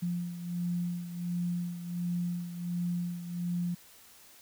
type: beating tone pair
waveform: sine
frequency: 174.61 / 176.01 Hz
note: F3 / F3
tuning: 0 / +14 cents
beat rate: 1.4 Hz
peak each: -32 / -38 dBFS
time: 0.02-3.75 s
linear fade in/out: 10 ms
effects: white hiss -56 dBFS RMS until 4.41 s